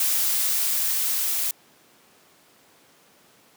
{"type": "noise with level ramp", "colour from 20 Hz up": "blue", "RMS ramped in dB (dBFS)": [-22, -25], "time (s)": [0, 1.51], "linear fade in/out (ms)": 2, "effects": ["pink hiss -56 dBFS RMS until 3.56 s", "high-pass 200 Hz 12 dB/octave"]}